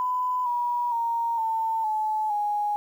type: tone with pitch steps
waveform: sine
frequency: 1002 / 965.1 / 929.5 / 895.3 / 862.3 / 830.5 Hz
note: B5 / B5 / A#5 / A5 / A5 / G#5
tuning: +25 / -40 / -5 / +30 / -35 / 0 cents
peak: -23 dBFS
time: 0-2.76 s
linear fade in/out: 0 ms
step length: 460 ms
effects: 9-bit